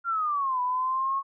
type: exponential two-way sweep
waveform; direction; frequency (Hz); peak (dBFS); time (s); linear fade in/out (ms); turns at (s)
sine; down then up; 1400 to 987.8 to 1100; -24; 0.04-1.23; 50; 0.61
effects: none